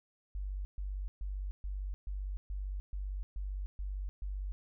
sine tone bursts, 48.52 Hz, G1, 17 cents flat, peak -35 dBFS, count 10, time 0.35-4.52 s, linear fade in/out 0 ms, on 300 ms, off 130 ms, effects none

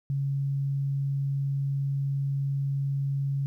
sine tone, 138.59 Hz, C#3, in tune, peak -25 dBFS, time 0.1-3.46 s, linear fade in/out 0 ms, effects 11-bit

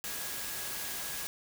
sine tone in noise, 1654 Hz, G#6, 8 cents flat, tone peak -49 dBFS, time 0.04-1.27 s, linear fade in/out 0 ms, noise white, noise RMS -38 dBFS, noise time 0.04-1.27 s, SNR -14 dB, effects none

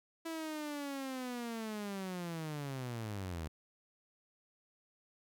sawtooth linear sweep, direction down, 330.5 to 75.8 Hz, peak -35 dBFS, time 0.25-3.48 s, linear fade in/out 10 ms, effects none

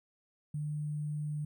sine tone with sample-and-hold, 149.8 Hz, D3, 35 cents sharp, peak -33 dBFS, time 0.54-1.45 s, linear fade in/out 5 ms, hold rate 8820 Hz, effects none

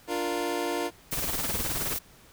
25% pulse chord, Bb major, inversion first, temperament equal, 293.7 / 349.2 / 466.2 Hz, D4 / F4 / Bb4, 0 / 0 / 0 cents, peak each -30 / -27 / -29 dBFS, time 0.07-0.91 s, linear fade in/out 50 ms
blue noise, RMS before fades -32 dBFS, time 1.11-1.99 s, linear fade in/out 10 ms
pink noise with tremolo, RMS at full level -31 dBFS, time 1.12-1.97 s, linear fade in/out 10 ms, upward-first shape sine, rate 19 Hz, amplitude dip 75%
effects pink hiss -55 dBFS RMS until 2.32 s

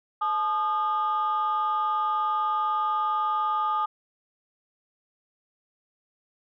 sine tone pair together, 859 / 1222.9 Hz, A5 / D#6, -42 / -30 cents, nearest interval tritone, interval 612 cents, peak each -26 / -23 dBFS, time 0.21-3.86 s, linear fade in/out 10 ms, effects tanh soft clip ceiling -19 dBFS

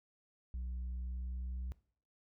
sine tone with pitch glide, 61.74 to 62.64 Hz, B1 to B1, 0 to +25 cents, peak -35 dBFS, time 0.54-1.72 s, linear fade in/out 0 ms, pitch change +25 cents, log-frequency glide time 0.91-1.58 s, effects noise-tail reverb RT60 0.5 s tail -22 dB re dry + tanh soft clip ceiling -37 dBFS

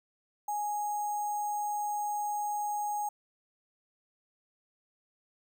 sine tone with sample-and-hold, 830.6 Hz, G#5, in tune, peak -30 dBFS, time 0.48-3.09 s, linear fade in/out 5 ms, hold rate 7350 Hz, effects none

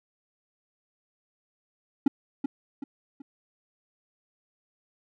triangle tone with echo, 277.2 Hz, C#4, in tune, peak -14 dBFS, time 2.06-2.08 s, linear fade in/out 5 ms, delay 380 ms, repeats 3, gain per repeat -8 dB, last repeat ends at 3.22 s, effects none

